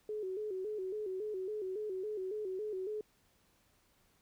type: tone with vibrato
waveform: sine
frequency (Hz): 399.8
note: G4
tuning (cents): +34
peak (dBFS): -36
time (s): 0.09-3.01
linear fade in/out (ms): 2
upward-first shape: square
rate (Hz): 3.6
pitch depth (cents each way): 110
effects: pink hiss -71 dBFS RMS until 4.21 s